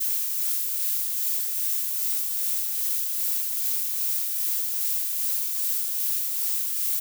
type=noise with tremolo; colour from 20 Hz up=violet; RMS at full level=-25 dBFS; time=0-7 s; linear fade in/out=10 ms; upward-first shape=sine; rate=2.5 Hz; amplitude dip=30%; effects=none